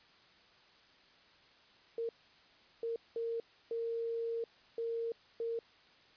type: tone bursts at uneven times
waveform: sine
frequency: 460.9 Hz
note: A#4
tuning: 20 cents flat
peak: -34 dBFS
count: 6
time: 1.98-2.09 / 2.83-2.96 / 3.16-3.4 / 3.71-4.44 / 4.78-5.12 / 5.4-5.59 s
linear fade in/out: 2 ms
effects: white hiss -63 dBFS RMS until 6.16 s + resampled to 11025 Hz